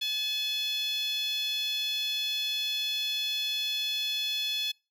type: tone with high-pass filter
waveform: 10% pulse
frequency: 857 Hz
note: A5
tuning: 46 cents flat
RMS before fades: -31 dBFS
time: 0.01-4.72 s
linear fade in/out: 10 ms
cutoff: 3200 Hz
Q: 5.5
effects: noise-tail reverb RT60 0.3 s tail -26 dB re dry